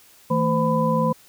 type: tone cluster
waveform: sine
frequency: 161.2 / 223.8 / 513 / 1000 Hz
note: E3 / A3 / C5 / B5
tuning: -38 / +30 / -34 / +21 cents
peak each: -23 dBFS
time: 0.3-1.13 s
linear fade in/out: 10 ms
effects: white hiss -52 dBFS RMS until 1.28 s